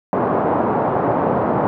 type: band-pass noise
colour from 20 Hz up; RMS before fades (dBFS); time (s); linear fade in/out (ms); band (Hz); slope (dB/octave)
white; -18; 0.13-1.67; 0; 110 to 940; 24
effects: none